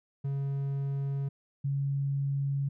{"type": "tone pair in turn", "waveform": ["triangle", "sine"], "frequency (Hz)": [138.59, 139.13], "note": ["C#3", "C#3"], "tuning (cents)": [0, 7], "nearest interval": "unison", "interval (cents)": 7, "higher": "second", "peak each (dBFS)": -27, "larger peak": "neither", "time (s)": [[0.24, 1.29], [1.64, 2.69]], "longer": "neither", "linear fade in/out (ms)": 10, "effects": []}